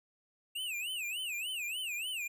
square tone with vibrato, 2700 Hz, E7, 41 cents sharp, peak -36 dBFS, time 0.55-2.28 s, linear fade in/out 10 ms, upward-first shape sine, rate 3.4 Hz, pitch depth 220 cents each way, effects none

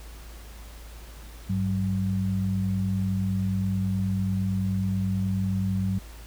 sine tone pair together, 100 / 189.17 Hz, G2 / F#3, +35 / +39 cents, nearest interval major seventh, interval 1104 cents, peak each -26 dBFS, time 1.49-5.99 s, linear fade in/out 10 ms, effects added 55 Hz sine -41 dBFS peak until 6.26 s + pink hiss -49 dBFS RMS until 6.26 s

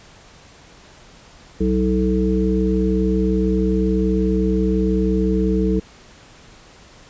harmonic tone with a mistuned harmonic, 62.8 Hz, B1, 30 cents sharp, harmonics 1 / 3 / 5 / 7, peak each -21 / -19 / -22 / -22 dBFS, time 1.6-5.8 s, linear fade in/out 10 ms, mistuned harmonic 5, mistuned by +38 cents, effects pink hiss -46 dBFS RMS until 7.09 s + resampled to 16000 Hz

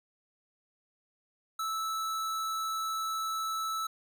square tone, 1312 Hz, E6, 9 cents flat, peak -32 dBFS, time 1.59-3.87 s, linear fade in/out 5 ms, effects none

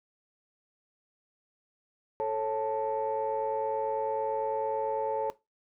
sine tone cluster, 439 / 548 / 879 Hz, A4 / C#5 / A5, -4 / -20 / -2 cents, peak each -31 dBFS, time 2.2-5.3 s, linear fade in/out 0 ms, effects noise-tail reverb RT60 0.2 s tail -18 dB re dry + tanh soft clip ceiling -21 dBFS

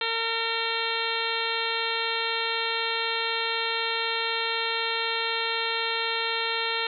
harmonic tone, 456 Hz, A#4, 38 cents flat, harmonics 1 / 2 / 3 / 4 / 5 / 6 / 7 / 8 / 9, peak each -34 / -34 / -34 / -34 / -34 / -34 / -34 / -34 / -34 dBFS, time 0.01-6.87 s, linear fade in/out 2 ms, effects none

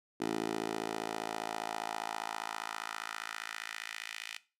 10% pulse tone with high-pass filter sweep, 55 Hz, A1, in tune, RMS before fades -39 dBFS, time 0.2-4.38 s, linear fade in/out 10 ms, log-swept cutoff 330 to 2400 Hz, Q 1.9, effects noise-tail reverb RT60 0.3 s tail -17 dB re dry + low-pass 11000 Hz 12 dB/octave

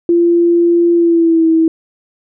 sine tone with pitch glide, 342.8 to 324.3 Hz, F4 to E4, -32 to -28 cents, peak -7 dBFS, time 0.09-1.68 s, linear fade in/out 2 ms, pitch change -96 cents, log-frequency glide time 0.94-1.47 s, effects none

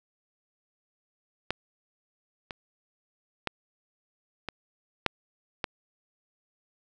clicks, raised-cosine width 0.3 ms, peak -11 / -20 / -12 / -17 / -6 / -12 dBFS, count 6, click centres 1.506 / 2.508 / 3.473 / 4.487 / 5.063 / 5.642 s, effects none

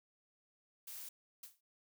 blue noise, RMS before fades -48 dBFS, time 0.87-1.09 s, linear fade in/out 5 ms
blue noise with exponential decay, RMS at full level -47 dBFS, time 1.43-1.61 s, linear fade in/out 5 ms, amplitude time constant 38 ms
effects none

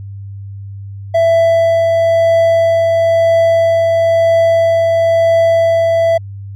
triangle tone with tremolo, 664 Hz, E5, 12 cents sharp, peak -5 dBFS, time 1.14-6.18 s, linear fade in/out 10 ms, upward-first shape triangle, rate 1 Hz, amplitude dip 25%, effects added 99 Hz sine -25 dBFS peak until 6.55 s

